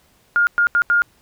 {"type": "tone bursts at uneven times", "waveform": "sine", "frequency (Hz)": 1416, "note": "F6", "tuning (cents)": 23, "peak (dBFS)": -12, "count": 4, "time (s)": [[0.36, 0.47], [0.58, 0.67], [0.75, 0.82], [0.9, 1.02]], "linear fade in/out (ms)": 0, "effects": ["pink hiss -57 dBFS RMS until 1.21 s"]}